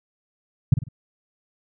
sine tone with echo, 130.81 Hz, C3, in tune, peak -8 dBFS, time 0.72-0.74 s, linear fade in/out 5 ms, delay 49 ms, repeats 3, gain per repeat -9 dB, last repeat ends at 0.887 s, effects none

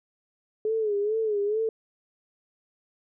sine tone with vibrato, 424.9 Hz, G#4, 40 cents sharp, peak -23 dBFS, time 0.65-1.69 s, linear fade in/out 2 ms, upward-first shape sine, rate 2.3 Hz, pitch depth 90 cents each way, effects none

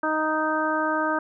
harmonic tone, 311.1 Hz, D#4, in tune, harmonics 1 / 2 / 3 / 4 / 5, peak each -28 / -28 / -28 / -28 / -28 dBFS, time 0.03-1.19 s, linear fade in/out 5 ms, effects none

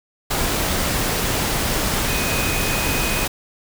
sine tone in noise, 2502 Hz, D#7, 9 cents sharp, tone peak -27 dBFS, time 2.08-3.25 s, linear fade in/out 10 ms, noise pink, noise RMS -21 dBFS, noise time 0.3-3.28 s, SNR -9 dB, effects none

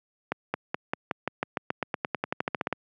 accelerating click train, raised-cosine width 0.5 ms, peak -11 dBFS, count 21, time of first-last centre 0.32-2.727 s, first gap 220 ms, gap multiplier 0.93, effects high-pass 150 Hz 12 dB/octave

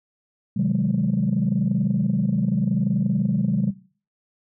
sine chord, Ab dominant seventh, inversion first, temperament just, 129.78 / 155.74 / 186.89 / 207.7 Hz, C3 / Eb3 / Gb3 / Ab3, -14 / +2 / +18 / 0 cents, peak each -25 / -25 / -21 / -22 dBFS, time 0.56-3.71 s, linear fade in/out 10 ms, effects noise-tail reverb RT60 0.4 s tail -18 dB re dry + tanh soft clip ceiling -12 dBFS

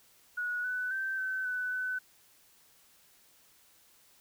sine tone with pitch steps, 1461 / 1496 / 1555 / 1530 / 1497 / 1507 Hz, F#6 / F#6 / G6 / G6 / F#6 / F#6, -22 / +19 / -14 / -42 / +20 / +31 cents, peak -31 dBFS, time 0.37-1.99 s, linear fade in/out 10 ms, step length 270 ms, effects white hiss -63 dBFS RMS until 4.2 s

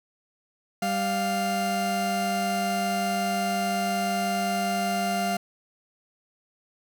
40% pulse tone pair together, 196.01 / 698.5 Hz, G3 / F5, 0 / 0 cents, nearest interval octave + minor seventh, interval 2200 cents, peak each -28 / -25 dBFS, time 0.82-5.37 s, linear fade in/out 5 ms, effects none

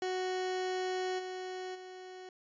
30% pulse tone with level steps, 370 Hz, F#4, in tune, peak -30 / -36 / -43 dBFS, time 0.02-2.29 s, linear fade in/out 2 ms, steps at 1.18 / 1.74 s, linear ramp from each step 20 ms, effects resampled to 16000 Hz

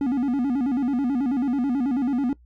triangle tone with vibrato, 261.6 Hz, C4, in tune, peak -18 dBFS, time 0.01-2.33 s, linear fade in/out 2 ms, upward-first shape square, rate 9.2 Hz, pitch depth 130 cents each way, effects noise-tail reverb RT60 0.1 s tail -20 dB re dry + added 60 Hz sine -50 dBFS peak until 2.45 s

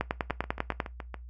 two click trains, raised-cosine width 0.5 ms, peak -12 / -22 dBFS, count 9 / 7, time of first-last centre 0.01-0.802 / 0.3-1.143 s, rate 10.1 / 7.12 Hz, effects noise-tail reverb RT60 0.2 s tail -19 dB re dry + added 60 Hz sine -42 dBFS peak until 1.29 s

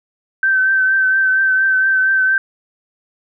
sine tone with vibrato, 1544 Hz, G6, 27 cents flat, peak -11 dBFS, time 0.43-2.38 s, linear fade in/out 2 ms, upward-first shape triangle, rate 4.3 Hz, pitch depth 31 cents each way, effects none

